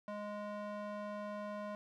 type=tone with band-pass filter; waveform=square; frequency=207.7 Hz; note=G#3; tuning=in tune; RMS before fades=-43 dBFS; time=0.08-1.75 s; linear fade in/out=0 ms; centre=780 Hz; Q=1.3; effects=none